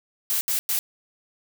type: noise bursts at uneven times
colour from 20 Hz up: blue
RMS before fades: -24 dBFS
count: 3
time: 0.3-0.41 / 0.48-0.59 / 0.69-0.79 s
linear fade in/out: 0 ms
effects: none